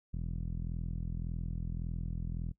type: tone with low-pass filter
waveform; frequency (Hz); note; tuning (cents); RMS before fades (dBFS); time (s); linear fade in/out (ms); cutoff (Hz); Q
sawtooth; 41.78; E1; +24; -37; 0.13-2.52; 10; 170; 2
effects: noise-tail reverb RT60 0.1 s tail -19 dB re dry